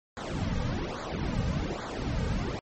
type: noise with flanger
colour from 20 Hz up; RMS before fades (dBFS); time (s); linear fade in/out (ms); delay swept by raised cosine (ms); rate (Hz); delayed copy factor
brown; -31; 0.17-2.59; 0; 0.35 to 2.95; 1.2; -0.95
effects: low-pass 8000 Hz 12 dB/octave + MP3 32 kbps